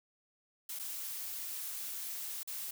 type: noise with dropouts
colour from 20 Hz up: blue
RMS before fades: -41 dBFS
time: 0.69-2.71 s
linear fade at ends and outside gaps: 5 ms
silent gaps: 0.791-0.795 / 2.432-2.474 s
effects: none